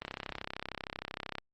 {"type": "click train", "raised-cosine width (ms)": 0.3, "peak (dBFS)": -21, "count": 46, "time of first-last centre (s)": [0.02, 1.384], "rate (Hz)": 33, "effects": ["Opus 32 kbps"]}